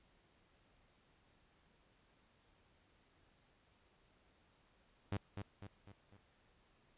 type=tone with echo; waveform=sawtooth; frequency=100.4 Hz; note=G2; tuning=42 cents sharp; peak=-33 dBFS; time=5.12-5.17 s; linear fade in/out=0 ms; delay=250 ms; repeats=4; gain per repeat=-6 dB; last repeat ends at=6.17 s; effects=pink hiss -72 dBFS RMS until 6.97 s + resampled to 8000 Hz